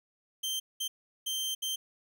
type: tone bursts at uneven times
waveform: sawtooth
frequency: 3136 Hz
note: G7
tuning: in tune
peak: -28 dBFS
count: 4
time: 0.43-0.6 / 0.8-0.88 / 1.26-1.55 / 1.62-1.76 s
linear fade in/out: 10 ms
effects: none